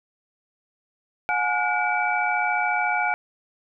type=tone cluster; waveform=sine; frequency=726 / 840 / 1441 / 2303 Hz; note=F#5 / G#5 / F#6 / D7; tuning=-33 / +19 / -46 / -34 cents; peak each=-26 dBFS; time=1.29-3.14 s; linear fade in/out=0 ms; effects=none